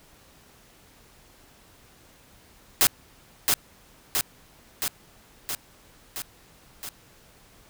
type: noise with echo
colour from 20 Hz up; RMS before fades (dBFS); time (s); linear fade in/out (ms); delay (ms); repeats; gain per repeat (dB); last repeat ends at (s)
white; -18; 2.81-2.87; 0; 670; 6; -3; 6.89
effects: pink hiss -55 dBFS RMS until 7.69 s